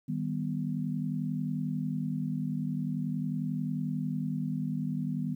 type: chord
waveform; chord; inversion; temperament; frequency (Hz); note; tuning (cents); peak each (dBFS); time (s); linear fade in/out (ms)
sine; Eb augmented; none; equal; 155.56 / 196 / 246.9; Eb3 / G3 / B3; 0 / 0 / 0; -33 / -35 / -34; 0.08-5.35; 10
effects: 11-bit